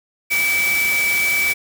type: tone in noise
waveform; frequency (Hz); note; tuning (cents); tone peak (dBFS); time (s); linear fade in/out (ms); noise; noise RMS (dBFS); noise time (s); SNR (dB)
sine; 2300; D7; -37; -16; 0.3-1.54; 20; white; -25; 0.3-1.54; +6
effects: none